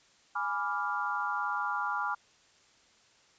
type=chord; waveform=sine; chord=G# diminished seventh; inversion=none; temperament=equal; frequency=830.6 / 987.8 / 1174.7 / 1396.9 Hz; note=G#5 / B5 / D6 / F6; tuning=0 / 0 / 0 / 0 cents; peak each=-36 / -36 / -35 / -34 dBFS; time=0.35-2.15 s; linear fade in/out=10 ms; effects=white hiss -63 dBFS RMS until 3.38 s + resampled to 16000 Hz